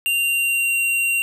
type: tone with pitch glide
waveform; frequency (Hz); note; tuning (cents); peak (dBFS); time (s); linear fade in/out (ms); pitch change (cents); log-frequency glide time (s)
square; 2779 to 2757; F7 to F7; -9 to -23; -18; 0.06-1.22; 0; -14; 0.17-0.76
effects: none